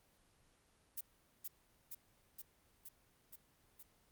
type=noise with echo; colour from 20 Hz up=violet; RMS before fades=-42 dBFS; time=0.97-1.01 s; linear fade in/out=10 ms; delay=470 ms; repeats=6; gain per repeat=-2 dB; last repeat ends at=3.83 s; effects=pink hiss -72 dBFS RMS until 4.11 s + Opus 24 kbps